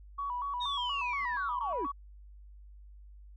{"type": "tone with vibrato", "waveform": "sine", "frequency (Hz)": 1050, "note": "C6", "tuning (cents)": 6, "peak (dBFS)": -32, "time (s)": [0.18, 1.92], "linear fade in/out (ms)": 10, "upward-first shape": "square", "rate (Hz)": 4.2, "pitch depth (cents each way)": 120}
{"type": "linear sweep", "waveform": "sine", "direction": "down", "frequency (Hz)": [3790, 238.6], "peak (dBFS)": -33, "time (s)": [0.6, 1.87], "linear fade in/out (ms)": 20}
{"effects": ["tanh soft clip ceiling -24 dBFS", "added 50 Hz sine -49 dBFS peak until 3.36 s"]}